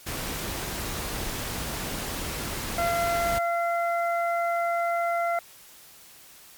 pink noise, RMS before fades -32 dBFS, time 0.06-3.39 s, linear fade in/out 10 ms
harmonic tone, 685 Hz, F5, 34 cents flat, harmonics 1 / 2 / 3, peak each -24 / -30 / -34 dBFS, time 2.78-5.39 s, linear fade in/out 2 ms
effects white hiss -50 dBFS RMS until 6.57 s + MP3 96 kbps

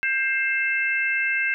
harmonic tone, 529 Hz, C5, 19 cents sharp, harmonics 3 / 4 / 5, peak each -24 / -25 / -26 dBFS, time 0.03-1.54 s, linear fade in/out 0 ms, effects none

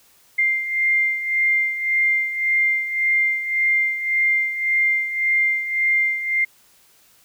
sine beating tone pair, 2100 / 2101.8 Hz, C7 / C7, +6 / +7 cents, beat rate 1.8 Hz, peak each -18 / -24 dBFS, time 0.38-6.45 s, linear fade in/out 10 ms, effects white hiss -55 dBFS RMS until 7.24 s

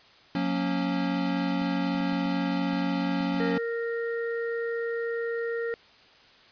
square chord, F# major, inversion none, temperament equal with one note detuned, 180.98 / 233.1 / 277.2 Hz, F#3 / A#3 / C#4, -38 / 0 / 0 cents, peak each -30 / -34 / -29 dBFS, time 0.35-3.58 s, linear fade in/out 2 ms
clicks, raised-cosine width 3 ms, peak -36 dBFS, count 8, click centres 1.618 / 1.951 / 2.006 / 2.129 / 2.259 / 2.733 / 3.208 / 3.344 s
harmonic tone, 464.5 Hz, A#4, 6 cents flat, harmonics 1 / 3 / 4, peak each -28 / -40 / -37 dBFS, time 3.4-5.74 s, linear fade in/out 0 ms
effects white hiss -55 dBFS RMS until 6.51 s + resampled to 11025 Hz

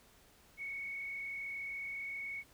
sine tone with frequency modulation, 2217 Hz, C#7, in tune, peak -39 dBFS, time 0.57-2.44 s, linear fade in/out 50 ms, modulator 39 Hz, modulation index 0.76, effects pink hiss -64 dBFS RMS until 2.53 s

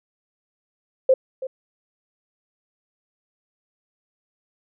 sine tone with echo, 523.3 Hz, C5, in tune, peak -11 dBFS, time 1.09-1.14 s, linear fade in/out 5 ms, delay 330 ms, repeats 1, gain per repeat -15 dB, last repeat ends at 1.47 s, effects none

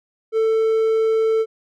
triangle tone, 444.2 Hz, A4, 16 cents sharp, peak -13 dBFS, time 0.32-1.46 s, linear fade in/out 50 ms, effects none

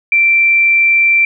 sine tone, 2349 Hz, D7, in tune, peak -7 dBFS, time 0.12-1.25 s, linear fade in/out 2 ms, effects none

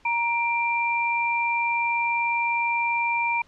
sine tone pair together, 939.3 / 2367 Hz, A#5 / D7, +13 / +13 cents, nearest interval octave + major third, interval 1600 cents, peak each -24 / -24 dBFS, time 0.05-3.42 s, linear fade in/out 5 ms, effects pink hiss -58 dBFS RMS until 3.47 s + low-pass 5000 Hz 12 dB/octave

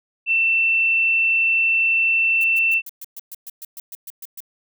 sine tone, 2682 Hz, E7, 29 cents sharp, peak -15 dBFS, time 0.26-2.82 s, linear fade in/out 50 ms
violet noise bursts, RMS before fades -34 dBFS, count 14, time 2.41-4.404 s, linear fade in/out 2 ms, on 31 ms, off 120 ms
effects none

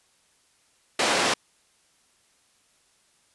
pink band-pass noise, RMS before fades -23 dBFS, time 0.99-1.34 s, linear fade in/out 5 ms, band 350 to 6900 Hz, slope 12 dB/octave, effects white hiss -64 dBFS RMS until 3.34 s + resampled to 24000 Hz

